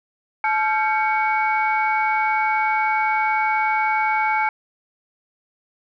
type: tone cluster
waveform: sine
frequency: 864 / 1372 / 1581 / 2235 Hz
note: A5 / F6 / G6 / C#7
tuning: -32 / -31 / +14 / +14 cents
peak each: -19 / -26 / -27 / -23 dBFS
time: 0.44-4.49 s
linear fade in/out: 2 ms
effects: tanh soft clip ceiling -8 dBFS